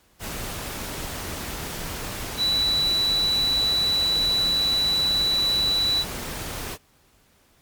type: tone in noise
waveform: sine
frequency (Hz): 3951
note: B7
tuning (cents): 0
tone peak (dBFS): -19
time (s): 2.37-6.05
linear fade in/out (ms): 50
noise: pink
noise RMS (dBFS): -32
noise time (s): 0.19-6.78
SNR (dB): +10
effects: pink hiss -60 dBFS RMS until 7.61 s + MP3 96 kbps